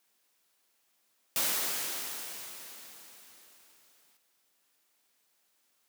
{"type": "noise with exponential decay", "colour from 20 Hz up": "white", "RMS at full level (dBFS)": -28, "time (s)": [1.36, 4.17], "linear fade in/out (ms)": 1, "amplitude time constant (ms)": 610, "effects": ["white hiss -73 dBFS RMS until 5.88 s", "high-pass 200 Hz 12 dB/octave"]}